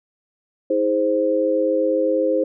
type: chord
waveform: sine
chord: Ab major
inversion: second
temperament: equal with one note detuned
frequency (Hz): 319.3 / 415.3 / 523.3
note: Eb4 / Ab4 / C5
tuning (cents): +45 / 0 / 0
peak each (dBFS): -22 / -24 / -18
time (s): 0.7-2.44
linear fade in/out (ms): 5
effects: none